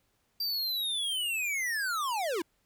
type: linear sweep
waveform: square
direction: down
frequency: 4733 to 303.3 Hz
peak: -30 dBFS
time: 0.4-2.42 s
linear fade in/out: 5 ms
effects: pink hiss -73 dBFS RMS until 2.65 s